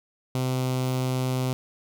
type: tone with notch filter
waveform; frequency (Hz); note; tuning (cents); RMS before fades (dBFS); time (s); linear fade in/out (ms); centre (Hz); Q
sawtooth; 128.7; C3; -28; -26; 0.35-1.53; 0; 1700; 1.7
effects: none